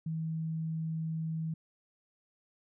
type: tone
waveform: sine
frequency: 160.7 Hz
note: E3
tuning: 44 cents flat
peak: -32 dBFS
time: 0.06-1.54 s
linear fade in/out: 5 ms
effects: none

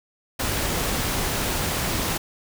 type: noise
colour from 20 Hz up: pink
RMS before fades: -25 dBFS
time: 0.39-2.18 s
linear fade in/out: 10 ms
effects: none

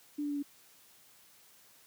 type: tone with pitch steps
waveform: sine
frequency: 293.7 / 290.8 / 288 / 285.2 Hz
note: D4 / D4 / D4 / C#4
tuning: 0 / -17 / -34 / +49 cents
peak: -32 dBFS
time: 0.18-0.428 s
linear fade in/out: 10 ms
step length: 62 ms
effects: white hiss -61 dBFS RMS until 1.86 s + high-pass 80 Hz 12 dB/octave

